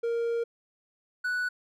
triangle tone pair in turn, 466.2 / 1480.1 Hz, A#4 / F#6, 0 / 0 cents, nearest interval octave + minor sixth, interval 2000 cents, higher second, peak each -24 / -25 dBFS, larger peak first, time 0.03-0.44 / 1.24-1.49 s, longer first, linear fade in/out 10 ms, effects none

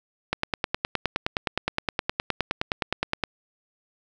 click train, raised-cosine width 0.3 ms, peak -7 dBFS, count 29, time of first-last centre 0.33-3.238 s, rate 9.63 Hz, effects none

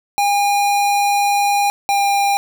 square tone pair in turn, 811 / 801.7 Hz, G#5 / G5, -41 / +39 cents, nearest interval unison, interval 20 cents, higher first, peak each -14 / -14 dBFS, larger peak neither, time 0.18-1.7 / 1.89-2.37 s, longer first, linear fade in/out 0 ms, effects none

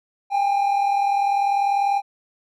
triangle tone pair together, 799 / 839.1 Hz, G5 / G#5, +33 / +18 cents, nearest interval minor second, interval 85 cents, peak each -16 / -24 dBFS, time 0.3-2.02 s, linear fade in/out 50 ms, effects none

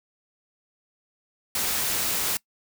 white noise, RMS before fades -26 dBFS, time 1.55-2.37 s, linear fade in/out 2 ms, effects noise-tail reverb RT60 0.1 s tail -23 dB re dry

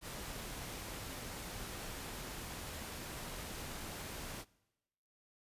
pink noise, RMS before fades -45 dBFS, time 0.01-4.45 s, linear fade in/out 50 ms, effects noise-tail reverb RT60 1.0 s tail -23 dB re dry + resampled to 32000 Hz

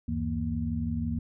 sine tone cluster, 75.7 / 95.7 / 161.7 / 233.6 Hz, D#2 / G2 / E3 / A#3, -47 / -41 / -33 / +4 cents, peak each -33 / -35 / -35 / -31 dBFS, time 0.08-1.19 s, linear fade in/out 5 ms, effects none

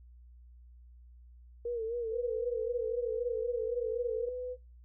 sine tone with vibrato, 462.6 Hz, A#4, 13 cents flat, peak -32 dBFS, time 1.65-4.29 s, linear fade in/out 5 ms, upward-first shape sine, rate 3.9 Hz, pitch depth 80 cents each way
sine tone, 500 Hz, B4, 21 cents sharp, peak -35 dBFS, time 2.1-4.57 s, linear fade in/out 50 ms
effects noise-tail reverb RT60 0.3 s tail -24 dB re dry + added 60 Hz sine -52 dBFS peak until 4.84 s

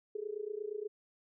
sine tone with amplitude modulation, 420 Hz, G#4, 19 cents sharp, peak -33 dBFS, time 0.15-0.88 s, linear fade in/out 5 ms, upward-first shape sine, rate 28.5 Hz, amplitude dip 90%, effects none

